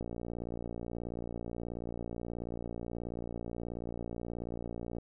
click train, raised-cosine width 2 ms, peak -26 dBFS, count 292, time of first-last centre 0.01-4.984 s, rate 58.5 Hz, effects none

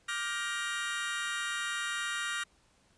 30% pulse chord, G minor seventh, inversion second, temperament just, 1176 / 1411.2 / 1568 / 1881.6 Hz, D6 / F6 / G6 / Bb6, +2 / +18 / 0 / +16 cents, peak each -38 / -34 / -39 / -34 dBFS, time 0.08-2.44 s, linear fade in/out 10 ms, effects pink hiss -67 dBFS RMS until 2.97 s + resampled to 22050 Hz

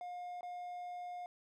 triangle tone with dropouts, 713 Hz, F5, 36 cents sharp, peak -40 dBFS, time 0.01-1.26 s, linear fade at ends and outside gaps 1 ms, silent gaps 0.409-0.43 s, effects none

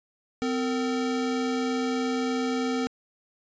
square tone pair together, 256.3 / 456.7 Hz, C4 / A#4, -36 / -36 cents, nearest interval minor seventh, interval 1000 cents, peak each -27 / -31 dBFS, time 0.42-2.87 s, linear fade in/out 0 ms, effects resampled to 16000 Hz

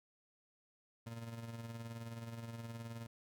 30% pulse tone with tremolo, 115.5 Hz, A#2, 16 cents flat, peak -40 dBFS, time 1.06-3.07 s, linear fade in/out 10 ms, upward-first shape sine, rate 19 Hz, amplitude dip 50%, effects none

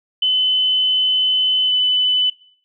sine tone with pitch glide, 3028 to 3004 Hz, F#7 to F#7, +39 to +26 cents, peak -13 dBFS, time 0.22-2.3 s, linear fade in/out 5 ms, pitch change -13 cents, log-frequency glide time 1.66-1.72 s, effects noise-tail reverb RT60 0.5 s tail -18 dB re dry

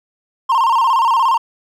triangle tone with vibrato, 987.8 Hz, B5, in tune, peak -9 dBFS, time 0.49-1.38 s, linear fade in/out 10 ms, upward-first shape square, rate 17 Hz, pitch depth 120 cents each way, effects none

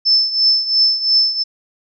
sine tone with tremolo, 5274 Hz, E8, in tune, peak -8 dBFS, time 0.05-1.44 s, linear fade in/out 20 ms, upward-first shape triangle, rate 2.9 Hz, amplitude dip 80%, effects none

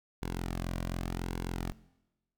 sawtooth tone with flanger, 43.65 Hz, F1, in tune, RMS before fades -36 dBFS, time 0.22-1.72 s, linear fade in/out 0 ms, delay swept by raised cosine 1.6 to 2.33 ms, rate 0.86 Hz, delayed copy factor -0.55, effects noise-tail reverb RT60 1.0 s tail -20 dB re dry

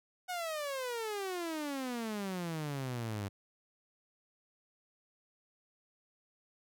sawtooth exponential sweep, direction down, 740 to 97.3 Hz, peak -32 dBFS, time 0.28-3.29 s, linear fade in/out 20 ms, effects none

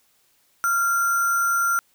sine tone with sample-and-hold, 1385 Hz, F6, 15 cents flat, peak -18 dBFS, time 0.64-1.79 s, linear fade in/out 0 ms, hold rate 7350 Hz, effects white hiss -63 dBFS RMS until 1.94 s

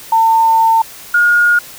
sine tone pair in turn, 901 / 1430.2 Hz, A5 / F6, +41 / +41 cents, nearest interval minor sixth, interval 800 cents, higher second, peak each -7 dBFS, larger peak neither, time 0.12-0.82 / 1.14-1.59 s, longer first, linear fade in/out 5 ms, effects white hiss -34 dBFS RMS until 1.78 s

